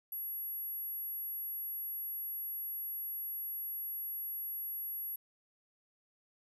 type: tone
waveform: sine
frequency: 11450 Hz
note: F9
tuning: 42 cents sharp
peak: -37 dBFS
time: 0.12-5.16 s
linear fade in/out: 5 ms
effects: 13-bit